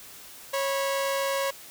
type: tone pair together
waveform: sawtooth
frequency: 549.4 / 979 Hz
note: C#5 / B5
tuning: -16 / -15 cents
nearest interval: minor seventh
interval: 1001 cents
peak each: -22 / -30 dBFS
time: 0.53-1.51 s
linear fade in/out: 10 ms
effects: white hiss -46 dBFS RMS until 1.7 s